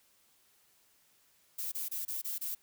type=noise bursts; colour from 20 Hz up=violet; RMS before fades=-37 dBFS; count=6; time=1.58-2.55 s; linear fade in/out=10 ms; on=140 ms; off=26 ms; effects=white hiss -68 dBFS RMS until 2.62 s